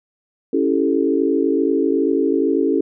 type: chord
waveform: sine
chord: A dominant seventh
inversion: first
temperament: equal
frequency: 277.2 / 329.6 / 392 / 440 Hz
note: C#4 / E4 / G4 / A4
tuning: 0 / 0 / 0 / 0 cents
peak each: -19 / -20 / -21 / -21 dBFS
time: 0.53-2.81 s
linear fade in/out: 5 ms
effects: none